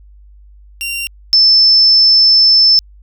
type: tone pair in turn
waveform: sawtooth / sine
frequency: 2765 / 5280 Hz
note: F7 / E8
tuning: -18 / +2 cents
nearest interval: major seventh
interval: 1120 cents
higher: second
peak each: -15 / -5 dBFS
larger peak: second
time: 0.81-1.07 / 1.33-2.79 s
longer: second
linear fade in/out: 0 ms
effects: added 50 Hz sine -38 dBFS peak until 3.02 s